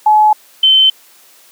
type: tone pair in turn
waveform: sine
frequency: 853 / 3079 Hz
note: G#5 / G7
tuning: +46 / -32 cents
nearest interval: octave + minor seventh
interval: 2222 cents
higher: second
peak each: -5 dBFS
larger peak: neither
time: 0.06-0.33 / 0.63-0.9 s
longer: neither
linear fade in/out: 5 ms
effects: white hiss -45 dBFS RMS until 1.51 s + high-pass 300 Hz 12 dB/octave